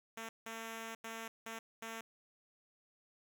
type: tone bursts at uneven times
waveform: 5% pulse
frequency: 225.7 Hz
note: A3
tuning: 44 cents sharp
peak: -32 dBFS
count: 5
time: 0.17-0.29 / 0.46-0.95 / 1.04-1.28 / 1.46-1.59 / 1.82-2.01 s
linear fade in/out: 5 ms
effects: none